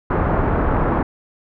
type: low-pass noise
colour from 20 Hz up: pink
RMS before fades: -18 dBFS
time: 0.1-1.03 s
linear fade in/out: 5 ms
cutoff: 1400 Hz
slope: 24 dB/octave
effects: none